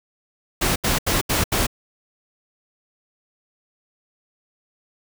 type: noise bursts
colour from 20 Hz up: pink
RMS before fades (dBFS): -20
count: 5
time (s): 0.61-1.668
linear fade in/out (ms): 10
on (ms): 150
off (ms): 77
effects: none